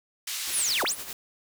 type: band-pass noise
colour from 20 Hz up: pink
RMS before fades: -33 dBFS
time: 0.27-0.83 s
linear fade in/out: 5 ms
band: 2800 to 14000 Hz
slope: 12 dB/octave
type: noise with tremolo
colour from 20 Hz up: white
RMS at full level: -36 dBFS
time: 0.47-1.13 s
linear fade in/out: 2 ms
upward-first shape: sine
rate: 9.8 Hz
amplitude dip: 55%
type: linear two-way sweep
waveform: sine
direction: down then up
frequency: 11840 to 261.6 to 11840 Hz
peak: -24 dBFS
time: 0.51-0.96 s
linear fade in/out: 50 ms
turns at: 0.84 s
effects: none